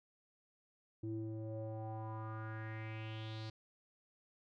square tone with low-pass filter sweep, 110 Hz, A2, in tune, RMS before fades -44 dBFS, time 1.03-3.5 s, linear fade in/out 5 ms, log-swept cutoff 300 to 4500 Hz, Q 4.4, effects none

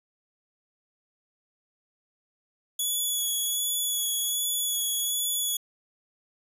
5% pulse tone with vibrato, 3391 Hz, G#7, 35 cents sharp, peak -18 dBFS, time 2.79-5.57 s, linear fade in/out 5 ms, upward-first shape sine, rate 1.3 Hz, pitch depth 16 cents each way, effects resampled to 32000 Hz

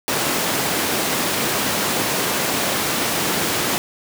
pink high-pass noise, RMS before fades -21 dBFS, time 0.08-3.78 s, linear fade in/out 0 ms, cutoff 200 Hz, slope 12 dB/octave, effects none

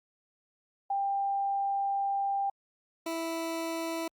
sine / 20% pulse tone pair in turn, 793 / 329.2 Hz, G5 / E4, +20 / -2 cents, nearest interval octave + minor third, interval 1522 cents, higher first, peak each -27 dBFS, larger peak neither, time 0.9-2.5 / 3.06-4.08 s, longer first, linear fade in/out 5 ms, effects Opus 48 kbps

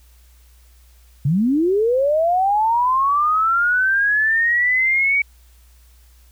sine linear sweep, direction up, 128.6 to 2273 Hz, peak -14 dBFS, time 1.25-5.22 s, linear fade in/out 5 ms, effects added 60 Hz sine -47 dBFS peak until 6.31 s + white hiss -57 dBFS RMS until 6.31 s

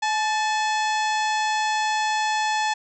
harmonic tone with a mistuned harmonic, 857 Hz, A5, 46 cents flat, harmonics 1 / 2 / 3 / 4 / 5 / 6 / 7 / 8 / 9, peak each -22 / -28 / -32 / -34 / -36 / -38 / -39 / -40 / -41 dBFS, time 0.02-2.74 s, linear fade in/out 10 ms, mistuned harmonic 2, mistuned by +54 cents, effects none

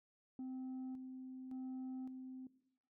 sine tone with tremolo, 258.9 Hz, C4, 18 cents flat, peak -40 dBFS, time 0.39-2.47 s, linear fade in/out 2 ms, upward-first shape square, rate 0.89 Hz, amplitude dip 55%, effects noise-tail reverb RT60 0.8 s tail -17 dB re dry + tanh soft clip ceiling -42 dBFS

